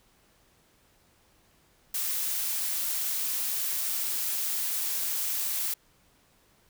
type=noise; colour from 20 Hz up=blue; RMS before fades=-30 dBFS; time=1.94-5.74 s; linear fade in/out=5 ms; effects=pink hiss -64 dBFS RMS until 6.69 s